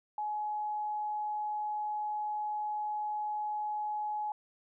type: tone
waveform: sine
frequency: 844 Hz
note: G#5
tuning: 28 cents sharp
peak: -32 dBFS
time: 0.18-4.32 s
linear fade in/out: 2 ms
effects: none